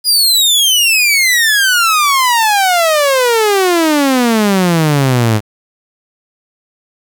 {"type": "exponential sweep", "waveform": "sawtooth", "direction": "down", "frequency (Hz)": [4978, 103.83], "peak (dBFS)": -5, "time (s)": [0.04, 5.41], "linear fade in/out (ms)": 50, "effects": ["7-bit"]}